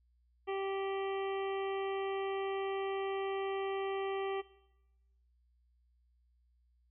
harmonic tone, 389.8 Hz, G4, 10 cents flat, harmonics 1 / 2 / 3 / 5 / 6 / 7 / 8, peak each -35 / -41 / -45 / -49 / -51 / -52 / -53 dBFS, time 0.47-4.42 s, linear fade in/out 20 ms, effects noise-tail reverb RT60 1.0 s tail -20 dB re dry + added 60 Hz sine -68 dBFS peak until 6.9 s

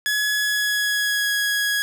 sawtooth tone with pitch glide, 1692 to 1663.9 Hz, G#6 to G#6, +32 to +3 cents, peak -16 dBFS, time 0.06-1.82 s, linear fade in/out 0 ms, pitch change -29 cents, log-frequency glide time 0.32-1.31 s, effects none

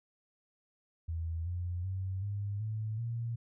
sine tone with pitch steps, 82.41 / 88.32 / 94.66 / 101.46 / 108.74 / 116.55 Hz, E2 / F2 / F#2 / G#2 / A2 / A#2, 0 / +20 / +40 / -40 / -20 / 0 cents, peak -33 dBFS, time 1.08-3.36 s, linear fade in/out 10 ms, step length 380 ms, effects none

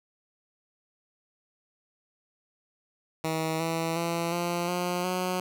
10% pulse tone with pitch steps, 160 / 164.31 / 168.73 / 173.28 / 177.94 / 182.73 Hz, D#3 / E3 / E3 / F3 / F3 / F#3, +49 / -5 / +41 / -13 / +33 / -21 cents, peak -19 dBFS, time 3.24-5.4 s, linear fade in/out 2 ms, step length 360 ms, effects none

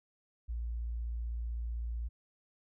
sine tone, 57.9 Hz, A#1, 11 cents flat, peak -34 dBFS, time 0.48-2.09 s, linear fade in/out 20 ms, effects none

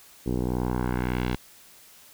10% pulse tone with low-pass filter sweep, 61.74 Hz, B1, in tune, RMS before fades -27 dBFS, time 0.26-1.36 s, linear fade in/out 5 ms, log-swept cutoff 400 to 3900 Hz, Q 1.3, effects white hiss -52 dBFS RMS until 2.13 s

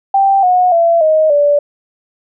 sine tone with pitch steps, 784 / 727.3 / 674.7 / 625.9 / 580.6 Hz, G5 / F#5 / E5 / D#5 / D5, 0 / -30 / +40 / +10 / -20 cents, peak -7 dBFS, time 0.14-1.59 s, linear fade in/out 5 ms, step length 290 ms, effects none

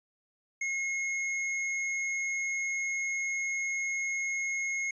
sine tone with hard clipping, 2162 Hz, C#7, 44 cents flat, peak -31 dBFS, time 0.61-4.91 s, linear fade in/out 5 ms, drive 16 dB, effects resampled to 22050 Hz

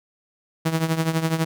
sawtooth tone with tremolo, 161.9 Hz, E3, 31 cents flat, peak -13 dBFS, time 0.65-1.45 s, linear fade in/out 10 ms, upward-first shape triangle, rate 12 Hz, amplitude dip 80%, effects none

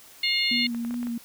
harmonic tone, 713 Hz, F5, 36 cents sharp, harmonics 3 / 4 / 5 / 6, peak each -26 / -28 / -30 / -26 dBFS, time 0.23-0.67 s, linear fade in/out 5 ms
sine tone with vibrato, 237.8 Hz, A#3, 35 cents sharp, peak -27 dBFS, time 0.51-1.18 s, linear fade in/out 5 ms, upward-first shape square, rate 2.6 Hz, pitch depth 24 cents each way
clicks, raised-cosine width 0.5 ms, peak -27 dBFS, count 6, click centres 0.747 / 0.849 / 0.909 / 0.942 / 1.03 / 1.07 s
effects white hiss -50 dBFS RMS until 1.24 s

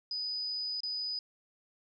sine tone with dropouts, 4978 Hz, D#8, in tune, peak -33 dBFS, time 0.11-1.19 s, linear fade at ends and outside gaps 2 ms, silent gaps 0.805-0.833 s, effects none

